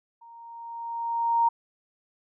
sine tone with level ramp, 930 Hz, A#5, 4 cents flat, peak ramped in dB -47 to -17 dBFS, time 0.21-1.49 s, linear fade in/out 10 ms, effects none

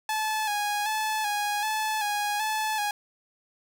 sawtooth tone with vibrato, 846 Hz, G#5, 32 cents sharp, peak -22 dBFS, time 0.09-2.91 s, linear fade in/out 2 ms, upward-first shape square, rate 1.3 Hz, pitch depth 40 cents each way, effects none

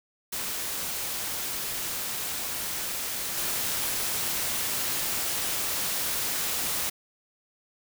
white noise with level steps, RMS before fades -32 / -29 dBFS, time 0.32-6.9 s, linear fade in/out 10 ms, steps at 3.37 s, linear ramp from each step 5 ms, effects none

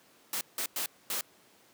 white noise bursts at uneven times, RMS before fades -33 dBFS, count 4, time 0.33-0.41 / 0.58-0.66 / 0.76-0.86 / 1.1-1.21 s, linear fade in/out 2 ms, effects pink hiss -61 dBFS RMS until 1.73 s + high-pass 200 Hz 12 dB/octave

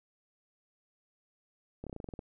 slowing click train, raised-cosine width 2 ms, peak -28 dBFS, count 10, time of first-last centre 1.84-2.192 s, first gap 27 ms, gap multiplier 1.09, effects none

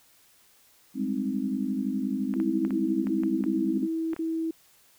sine chord, Ab major seventh, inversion third, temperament equal, 196 / 207.7 / 261.6 / 311.1 Hz, G3 / Ab3 / C4 / Eb4, 0 / 0 / 0 / 0 cents, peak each -34 / -31 / -29 / -35 dBFS, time 0.94-3.88 s, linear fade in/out 50 ms
clicks, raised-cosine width 0.5 ms, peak -26 dBFS, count 9, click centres 2.339 / 2.401 / 2.65 / 2.707 / 3.07 / 3.235 / 3.439 / 4.133 / 4.164 s
sine tone bursts, 324.8 Hz, E4, 26 cents flat, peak -26 dBFS, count 6, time 2.36-4.51 s, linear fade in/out 5 ms, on 320 ms, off 46 ms
effects white hiss -60 dBFS RMS until 4.98 s

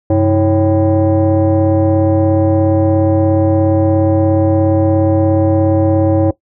sine tone with frequency modulation, 322 Hz, E4, 41 cents flat, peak -7 dBFS, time 0.1-6.31 s, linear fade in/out 5 ms, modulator 227 Hz, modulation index 1.3, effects noise-tail reverb RT60 0.1 s tail -17 dB re dry + tanh soft clip ceiling -4 dBFS

